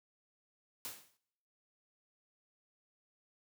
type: noise with exponential decay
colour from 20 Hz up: white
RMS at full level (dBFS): -40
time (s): 0.85-1.17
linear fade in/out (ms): 0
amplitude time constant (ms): 68
effects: noise-tail reverb RT60 0.9 s tail -26 dB re dry + high-pass 80 Hz 12 dB/octave